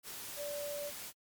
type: tone in noise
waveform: sine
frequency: 581 Hz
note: D5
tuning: 19 cents flat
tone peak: -38 dBFS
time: 0.36-0.92 s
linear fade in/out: 50 ms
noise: white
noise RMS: -45 dBFS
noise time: 0.03-1.13 s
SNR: +4 dB
effects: MP3 96 kbps